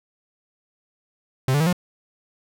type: tone with pitch steps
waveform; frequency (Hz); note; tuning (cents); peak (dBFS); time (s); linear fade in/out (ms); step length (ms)
45% pulse; 130.81 / 145.14 / 161.05 / 178.69; C3 / D3 / E3 / F3; 0 / -20 / -40 / +40; -17; 1.48-1.728; 2; 62
effects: none